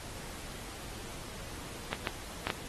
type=clicks; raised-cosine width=0.3 ms; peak=-14 dBFS; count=4; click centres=1.93 / 2.072 / 2.47 / 2.502 s; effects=pink hiss -45 dBFS RMS until 2.68 s + AAC 32 kbps